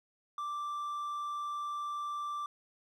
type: tone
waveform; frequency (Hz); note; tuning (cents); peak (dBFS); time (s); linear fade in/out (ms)
triangle; 1174.7; D6; 0; -33; 0.38-2.46; 2
effects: none